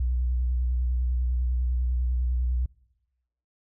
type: tone with vibrato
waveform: sine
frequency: 61.74 Hz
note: B1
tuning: in tune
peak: -21 dBFS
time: 0-2.66 s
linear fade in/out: 5 ms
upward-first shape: square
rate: 10 Hz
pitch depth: 31 cents each way
effects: noise-tail reverb RT60 1.0 s tail -24 dB re dry + tanh soft clip ceiling -19 dBFS